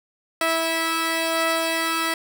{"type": "tone pair together", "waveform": "10% pulse", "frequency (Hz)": [327.4, 653.8], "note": ["E4", "E5"], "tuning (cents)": [-12, -14], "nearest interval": "octave", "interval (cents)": 1198, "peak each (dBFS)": [-16, -15], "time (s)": [0.41, 2.14], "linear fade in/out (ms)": 2, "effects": []}